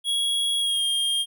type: tone with pitch glide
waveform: square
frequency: 3322 to 3220 Hz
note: G#7 to G7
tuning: 0 to +46 cents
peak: -22 dBFS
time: 0.04-1.26 s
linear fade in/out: 50 ms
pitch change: -54 cents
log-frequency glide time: 0.59-0.83 s
effects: none